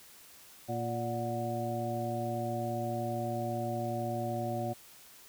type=harmonic tone with a mistuned harmonic; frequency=116.54 Hz; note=A#2; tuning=in tune; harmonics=1 / 2 / 3 / 5 / 6; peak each=-37 / -39 / -40 / -38 / -37 dBFS; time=0.68-4.74 s; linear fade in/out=20 ms; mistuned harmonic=6; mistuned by=+83 cents; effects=white hiss -55 dBFS RMS until 5.28 s